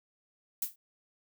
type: noise with exponential decay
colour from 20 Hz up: violet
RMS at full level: -27 dBFS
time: 0.62-0.76 s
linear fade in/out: 5 ms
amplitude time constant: 29 ms
effects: none